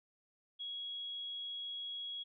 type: tone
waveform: sine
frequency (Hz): 3322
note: G#7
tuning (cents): 0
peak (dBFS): -40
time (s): 0.59-2.24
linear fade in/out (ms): 20
effects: none